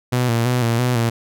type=tone with vibrato; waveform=sawtooth; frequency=120.2 Hz; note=B2; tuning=46 cents flat; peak=-12 dBFS; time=0.12-1.1 s; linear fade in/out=10 ms; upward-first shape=square; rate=3 Hz; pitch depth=58 cents each way; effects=none

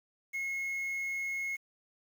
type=tone with quantisation; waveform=triangle; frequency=2168 Hz; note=C#7; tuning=39 cents flat; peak=-31 dBFS; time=0.33-1.57 s; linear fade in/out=20 ms; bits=9; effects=none

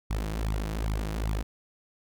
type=tone with flanger; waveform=sawtooth; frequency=53.2 Hz; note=G#1; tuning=42 cents sharp; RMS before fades=-30 dBFS; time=0.1-1.43 s; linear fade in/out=10 ms; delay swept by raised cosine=0.85 to 6.25 ms; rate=2.5 Hz; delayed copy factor=+1; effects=none

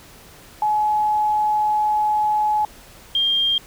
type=tone pair in turn; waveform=sine; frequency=848 / 3202 Hz; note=G#5 / G7; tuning=+36 / +36 cents; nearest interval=octave + major seventh; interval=2300 cents; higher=second; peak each=-16 dBFS; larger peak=neither; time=0.62-2.65 / 3.15-3.58 s; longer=first; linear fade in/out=2 ms; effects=pink hiss -45 dBFS RMS until 3.66 s

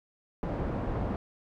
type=low-pass noise; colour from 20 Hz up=pink; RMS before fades=-32 dBFS; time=0.43-1.16 s; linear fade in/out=0 ms; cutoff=810 Hz; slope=12 dB/octave; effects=none

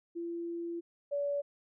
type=tone pair in turn; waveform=sine; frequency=340 / 571.8 Hz; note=F4 / D5; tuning=-46 / -46 cents; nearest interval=major sixth; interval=900 cents; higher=second; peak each=-35 / -30 dBFS; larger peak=second; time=0.15-0.81 / 1.11-1.42 s; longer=first; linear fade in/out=20 ms; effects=none

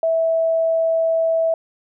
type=tone; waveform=sine; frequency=654 Hz; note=E5; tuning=14 cents flat; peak=-15 dBFS; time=0.03-1.54 s; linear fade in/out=2 ms; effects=none

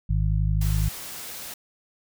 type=harmonic tone; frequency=51.91 Hz; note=G#1; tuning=in tune; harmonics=1 / 2 / 3; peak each=-22 / -25 / -27 dBFS; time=0.09-0.89 s; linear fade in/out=10 ms
type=noise; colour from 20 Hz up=white; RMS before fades=-37 dBFS; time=0.61-1.54 s; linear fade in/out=5 ms
effects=none

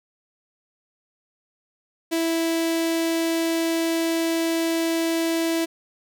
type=tone with notch filter; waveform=sawtooth; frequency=329.6 Hz; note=E4; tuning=in tune; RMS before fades=-23 dBFS; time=2.11-5.66 s; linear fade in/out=20 ms; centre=1200 Hz; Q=1.5; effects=none

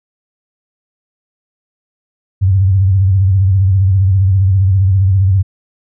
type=tone with vibrato; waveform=sine; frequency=95.8 Hz; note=G2; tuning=39 cents flat; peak=-7 dBFS; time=2.41-5.43 s; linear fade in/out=20 ms; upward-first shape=sine; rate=15 Hz; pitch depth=86 cents each way; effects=none

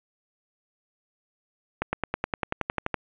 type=accelerating click train; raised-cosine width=0.5 ms; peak=-10 dBFS; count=13; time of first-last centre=1.82-2.943 s; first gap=110 ms; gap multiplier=0.97; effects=resampled to 8000 Hz + 8-bit

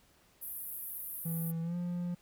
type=band-pass noise; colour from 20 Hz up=white; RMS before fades=-42 dBFS; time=0.41-1.52 s; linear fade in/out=20 ms; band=11000 to 15000 Hz; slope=48 dB/octave
type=tone with pitch glide; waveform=triangle; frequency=164.81 to 175.62 Hz; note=E3 to F3; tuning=0 to +10 cents; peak=-31 dBFS; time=1.25-2.15 s; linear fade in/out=10 ms; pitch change=+110 cents; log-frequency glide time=1.62-1.76 s
effects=pink hiss -66 dBFS RMS until 2.21 s

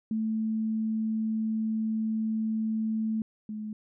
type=tone pair in turn; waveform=sine; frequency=220 / 214.2 Hz; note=A3 / A3; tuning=0 / -46 cents; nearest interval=unison; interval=46 cents; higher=first; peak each=-26 / -33 dBFS; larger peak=first; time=0.11-3.22 / 3.49-3.73 s; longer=first; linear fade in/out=2 ms; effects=none

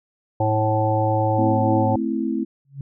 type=harmonic tone; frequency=108.7 Hz; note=A2; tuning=21 cents flat; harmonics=1 / 3 / 5 / 7 / 8; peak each=-21 / -26 / -23 / -24 / -25 dBFS; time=0.4-1.96 s; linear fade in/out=5 ms
type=chord; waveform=sine; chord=A minor; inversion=none; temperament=equal; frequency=220 / 261.6 / 329.6 Hz; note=A3 / C4 / E4; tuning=0 / 0 / 0 cents; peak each=-25 dBFS; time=1.37-2.45 s; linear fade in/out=20 ms
type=tone with exponential growth; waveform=sine; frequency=138.59 Hz; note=C#3; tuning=in tune; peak=-25 dBFS; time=2.65-2.81 s; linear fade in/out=2 ms; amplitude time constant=34 ms
effects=none

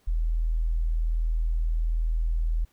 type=tone; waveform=sine; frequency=40.64 Hz; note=E1; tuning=24 cents flat; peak=-22 dBFS; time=0.07-2.65 s; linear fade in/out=10 ms; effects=pink hiss -66 dBFS RMS until 2.72 s

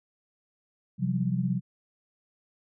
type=chord; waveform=sine; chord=C suspended fourth; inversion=none; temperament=equal with one note detuned; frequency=130.81 / 174.61 / 191.41 Hz; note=C3 / F3 / G3; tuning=0 / 0 / -41 cents; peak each=-29 dBFS; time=0.98-1.61 s; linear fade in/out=50 ms; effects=none

